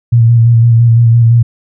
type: tone with vibrato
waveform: sine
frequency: 116.54 Hz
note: A#2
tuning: in tune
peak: -3 dBFS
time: 0.12-1.43 s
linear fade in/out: 10 ms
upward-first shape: square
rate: 5.9 Hz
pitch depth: 26 cents each way
effects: none